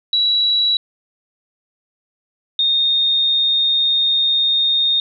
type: tone pair in turn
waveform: sine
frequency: 3911 / 3681 Hz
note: B7 / A#7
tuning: -18 / -23 cents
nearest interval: minor second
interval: 105 cents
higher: first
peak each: -13 dBFS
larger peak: neither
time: 0.13-0.77 / 2.59-5 s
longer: second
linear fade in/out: 2 ms
effects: none